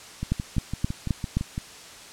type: two click trains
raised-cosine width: 5 ms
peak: -16 / -10 dBFS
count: 9 / 5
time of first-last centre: 0.23-1.579 / 0.32-1.37 s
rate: 5.93 / 3.81 Hz
effects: white hiss -44 dBFS RMS until 2.12 s + low-pass 8000 Hz 12 dB/octave